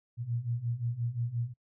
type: beating tone pair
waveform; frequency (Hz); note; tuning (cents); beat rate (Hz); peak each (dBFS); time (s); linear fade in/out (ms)
sine; 115.5 / 121.2; A#2 / B2; -16 / -32; 5.7; -35 / -32; 0.17-1.54; 50
effects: noise-tail reverb RT60 0.1 s tail -26 dB re dry